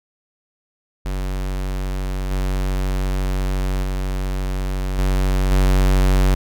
square tone with level steps, 47.08 Hz, F#1, 31 cents sharp, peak -22 / -19 / -21 / -16 / -13 dBFS, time 1.05-6.35 s, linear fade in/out 10 ms, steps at 2.31 / 3.83 / 4.98 / 5.51 s, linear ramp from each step 5 ms, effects none

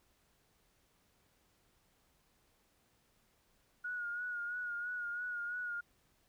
sine tone with vibrato, 1443 Hz, F#6, 44 cents flat, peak -37 dBFS, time 3.84-5.81 s, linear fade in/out 10 ms, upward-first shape sine, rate 3 Hz, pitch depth 38 cents each way, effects pink hiss -73 dBFS RMS until 6.28 s

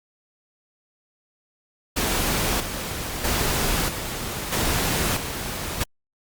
pink noise with tremolo, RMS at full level -23 dBFS, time 1.96-5.84 s, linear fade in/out 10 ms, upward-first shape square, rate 0.78 Hz, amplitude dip 55%, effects Opus 48 kbps

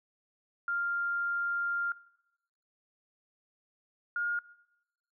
sine tone pair in turn, 1396.9 / 1421.3 Hz, F6 / F6, 0 / +30 cents, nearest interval unison, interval 30 cents, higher second, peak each -29 / -29 dBFS, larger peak neither, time 0.68-1.92 / 4.16-4.39 s, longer first, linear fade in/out 2 ms, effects noise-tail reverb RT60 0.9 s tail -20 dB re dry

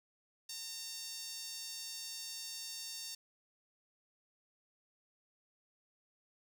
sawtooth tone with high-pass filter, 912 Hz, A#5, 38 cents flat, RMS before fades -45 dBFS, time 0.49-3.15 s, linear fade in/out 5 ms, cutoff 5000 Hz, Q 2.1, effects 11-bit

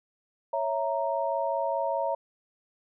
sine chord, A# diminished, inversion first, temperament equal, 554.4 / 659.3 / 932.3 Hz, C#5 / E5 / A#5, 0 / 0 / 0 cents, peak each -30 dBFS, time 0.53-2.15 s, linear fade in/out 5 ms, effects none

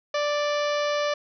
harmonic tone, 587.3 Hz, D5, in tune, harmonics 1 / 2 / 3 / 4 / 5 / 6 / 7 / 8 / 9 / 10, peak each -24 / -30 / -34 / -36 / -38 / -40 / -41 / -42 / -43 / -44 dBFS, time 0.14-1.14 s, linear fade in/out 5 ms, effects none

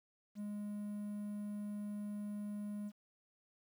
triangle tone with quantisation, 206.9 Hz, G#3, 6 cents flat, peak -38 dBFS, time 0.35-2.92 s, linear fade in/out 50 ms, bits 11, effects none

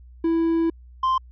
triangle tone pair in turn, 330 / 1044.1 Hz, E4 / C6, +2 / -4 cents, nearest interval octave + minor sixth, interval 1994 cents, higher second, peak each -16 dBFS, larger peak neither, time 0.24-0.7 / 1.03-1.18 s, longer first, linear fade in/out 5 ms, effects added 61 Hz sine -43 dBFS peak until 1.31 s + resampled to 11025 Hz

